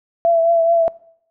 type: tone with vibrato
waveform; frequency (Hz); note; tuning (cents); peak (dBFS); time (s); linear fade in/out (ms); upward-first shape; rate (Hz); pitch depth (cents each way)
sine; 669; E5; +25; -11; 0.25-0.88; 0; triangle; 4.7; 33
effects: noise-tail reverb RT60 0.7 s tail -23 dB re dry